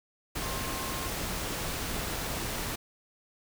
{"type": "tone in noise", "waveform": "sine", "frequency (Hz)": 1064, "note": "C6", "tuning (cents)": 29, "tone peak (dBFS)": -41, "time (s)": [0.41, 1.09], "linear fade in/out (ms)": 10, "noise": "pink", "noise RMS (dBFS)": -34, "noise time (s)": [0.35, 2.76], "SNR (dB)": -10, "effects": []}